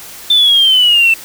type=exponential sweep; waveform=triangle; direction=down; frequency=3566 to 2655 Hz; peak=-3 dBFS; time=0.3-1.14 s; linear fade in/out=5 ms; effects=tanh soft clip ceiling -3 dBFS + white hiss -32 dBFS RMS until 1.24 s